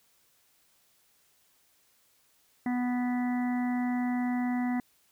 harmonic tone, 246.9 Hz, B3, in tune, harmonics 1 / 3 / 4 / 5 / 6 / 7 / 8, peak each -27 / -37 / -45 / -50 / -52 / -48 / -42 dBFS, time 2.66-4.8 s, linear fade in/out 2 ms, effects white hiss -67 dBFS RMS until 5.11 s

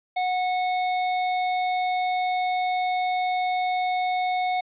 square tone, 733 Hz, F#5, 16 cents flat, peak -23 dBFS, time 0.16-4.61 s, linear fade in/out 10 ms, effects resampled to 8000 Hz + 10-bit

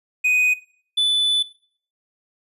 triangle tone pair in turn, 2494 / 3488 Hz, D#7 / A7, +3 / -16 cents, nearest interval tritone, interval 581 cents, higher second, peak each -14 dBFS, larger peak neither, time 0.24-0.54 / 0.97-1.43 s, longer second, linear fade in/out 10 ms, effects noise-tail reverb RT60 0.5 s tail -18 dB re dry + resampled to 32000 Hz

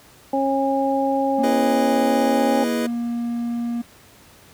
harmonic tone, 272.3 Hz, C#4, 31 cents flat, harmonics 1 / 2 / 3, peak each -22 / -22 / -22 dBFS, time 0.33-2.64 s, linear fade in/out 5 ms
triangle tone, 236.4 Hz, A#3, 24 cents sharp, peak -20 dBFS, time 1.38-3.82 s, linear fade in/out 10 ms
square chord, E major seventh, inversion none, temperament equal, 329.6 / 415.3 / 493.9 / 622.3 Hz, E4 / G#4 / B4 / D#5, 0 / 0 / 0 / 0 cents, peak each -29 / -30 / -29 / -30 dBFS, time 1.43-2.87 s, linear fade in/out 10 ms
effects pink hiss -49 dBFS RMS until 4.53 s + high-pass 60 Hz 12 dB/octave

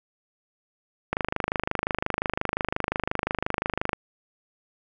click train, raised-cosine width 0.5 ms, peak -9 dBFS, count 73, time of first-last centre 1.13-3.932 s, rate 25.7 Hz, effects none

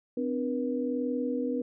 sine tone cluster, 255.7 / 297 / 481.1 Hz, C4 / D4 / B4, -40 / +20 / -45 cents, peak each -30 / -35 / -32 dBFS, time 0.17-1.62 s, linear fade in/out 5 ms, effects none

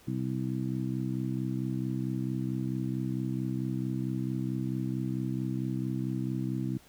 harmonic tone, 64.5 Hz, C2, 24 cents flat, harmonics 2 / 3 / 4 / 5, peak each -33 / -35 / -36 / -37 dBFS, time 0.07-6.78 s, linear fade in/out 10 ms, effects pink hiss -58 dBFS RMS until 6.88 s

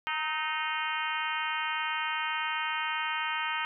harmonic tone with a mistuned harmonic, 309.2 Hz, D#4, 11 cents flat, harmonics 3 / 4 / 5 / 6 / 7 / 8 / 9 / 10, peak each -35 / -36 / -37 / -38 / -38 / -39 / -40 / -40 dBFS, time 0.07-3.65 s, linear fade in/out 0 ms, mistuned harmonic 4, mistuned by +45 cents, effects none

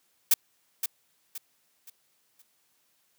blue noise with echo, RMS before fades -19 dBFS, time 0.31-0.34 s, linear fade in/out 5 ms, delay 520 ms, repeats 4, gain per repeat -9 dB, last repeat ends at 2.42 s, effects white hiss -70 dBFS RMS until 3.18 s + high-pass 100 Hz 12 dB/octave

